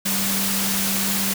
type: tone in noise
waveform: sine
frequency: 195.6 Hz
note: G3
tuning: 4 cents flat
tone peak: -26 dBFS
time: 0.05-1.34 s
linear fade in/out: 10 ms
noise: white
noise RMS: -23 dBFS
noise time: 0.05-1.34 s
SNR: -6 dB
effects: none